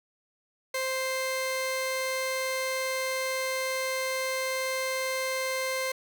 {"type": "tone pair together", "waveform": "sawtooth", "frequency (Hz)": [523.3, 1046.6], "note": ["C5", "C6"], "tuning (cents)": [0, 0], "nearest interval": "octave", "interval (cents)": 1200, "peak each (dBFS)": -26, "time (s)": [0.74, 5.92], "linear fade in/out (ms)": 5, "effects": []}